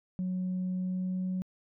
sine tone with pitch glide, 183.8 to 185.08 Hz, F#3 to F#3, -11 to +1 cents, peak -28 dBFS, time 0.19-1.42 s, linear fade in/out 0 ms, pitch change +12 cents, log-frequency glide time 0.74-1.31 s, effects tanh soft clip ceiling -27 dBFS

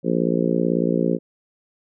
harmonic tone, 58.1 Hz, A#1, 5 cents flat, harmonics 3 / 4 / 5 / 6 / 7 / 8 / 9, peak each -23 / -24 / -25 / -26 / -26 / -27 / -28 dBFS, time 0.03-1.19 s, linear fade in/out 50 ms, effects none

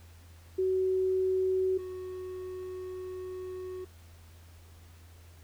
sine / triangle tone pair in turn, 375.3 / 369.3 Hz, F#4 / F#4, +25 / -3 cents, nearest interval unison, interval 28 cents, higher first, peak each -25 / -35 dBFS, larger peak first, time 0.58-1.78 / 1.78-3.85 s, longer second, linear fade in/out 10 ms, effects added 84 Hz sine -51 dBFS peak until 5.43 s + pink hiss -60 dBFS RMS until 5.43 s

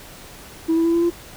sine tone with pitch steps, 325.5 / 329.9 / 334.3 / 338.7 / 343.3 Hz, E4 / E4 / E4 / E4 / F4, -22 / +1 / +24 / +47 / -30 cents, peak -13 dBFS, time 0.68-1.105 s, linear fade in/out 20 ms, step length 85 ms, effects tanh soft clip ceiling -13 dBFS + pink hiss -41 dBFS RMS until 1.36 s

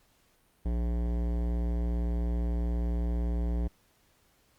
sine tone with hard clipping, 58.8 Hz, A#1, 16 cents sharp, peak -29 dBFS, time 0.65-3.68 s, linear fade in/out 10 ms, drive 17 dB, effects pink hiss -67 dBFS RMS until 4.58 s + Opus 48 kbps

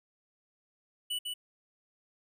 square tone with echo, 2960 Hz, F#7, in tune, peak -32 dBFS, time 1.1-1.19 s, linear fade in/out 10 ms, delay 150 ms, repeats 1, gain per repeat -3 dB, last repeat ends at 1.34 s, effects none

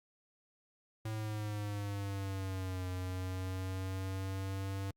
square exponential two-way sweep, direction down then up, 110 to 91.5 to 97.8 Hz, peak -37 dBFS, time 1.05-4.91 s, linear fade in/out 5 ms, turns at 2.88 s, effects Opus 48 kbps

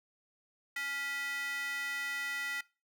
square tone with high-pass filter, 280 Hz, C#4, 18 cents sharp, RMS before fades -37 dBFS, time 0.76-2.61 s, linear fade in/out 5 ms, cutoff 1800 Hz, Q 5.6, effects noise-tail reverb RT60 0.3 s tail -21 dB re dry

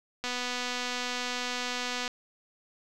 click train, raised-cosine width 0.2 ms, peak -16 dBFS, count 455, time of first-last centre 0.24-2.078 s, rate 247 Hz, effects none

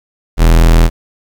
45% pulse tone, 41.29 Hz, E1, 4 cents sharp, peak -4 dBFS, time 0.37-0.9 s, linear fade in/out 50 ms, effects 7-bit

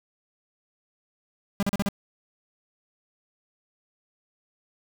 45% pulse tone bursts, 200.6 Hz, G3, 40 cents sharp, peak -22 dBFS, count 5, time 1.6-1.887 s, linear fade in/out 0 ms, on 27 ms, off 38 ms, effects none

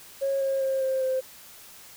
sine tone with pitch steps, 547 / 540.4 / 533.9 / 527.5 / 521.1 Hz, C#5 / C#5 / C5 / C5 / C5, -23 / -44 / +35 / +14 / -7 cents, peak -22 dBFS, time 0.21-1.21 s, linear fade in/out 20 ms, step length 200 ms, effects tanh soft clip ceiling -19 dBFS + white hiss -48 dBFS RMS until 1.96 s

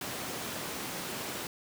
pink high-pass noise, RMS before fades -38 dBFS, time 0.01-1.47 s, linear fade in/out 2 ms, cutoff 160 Hz, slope 12 dB/octave, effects none

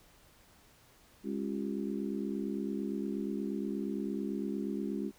harmonic tone with a mistuned harmonic, 68.6 Hz, C#2, 17 cents flat, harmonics 3 / 4 / 5 / 6, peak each -36 / -38 / -40 / -42 dBFS, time 1.23-5.12 s, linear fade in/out 50 ms, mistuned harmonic 6, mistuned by -89 cents, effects pink hiss -62 dBFS RMS until 5.18 s

